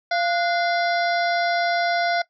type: harmonic tone with a mistuned harmonic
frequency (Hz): 691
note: F5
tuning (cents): -19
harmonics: 1 / 2 / 3 / 5 / 6 / 7 / 8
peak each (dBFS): -21 / -26 / -29 / -36 / -34 / -34 / -38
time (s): 0.11-2.22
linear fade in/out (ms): 5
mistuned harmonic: 2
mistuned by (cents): +100
effects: noise-tail reverb RT60 0.1 s tail -19 dB re dry